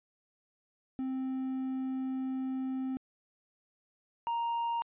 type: tone pair in turn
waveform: triangle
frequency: 261.9 / 933.3 Hz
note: C4 / A#5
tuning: +2 / +2 cents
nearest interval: octave + minor seventh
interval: 2200 cents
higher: second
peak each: -30 / -28 dBFS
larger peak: second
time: 0.99-2.97 / 4.27-4.82 s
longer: first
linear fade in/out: 0 ms
effects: resampled to 8000 Hz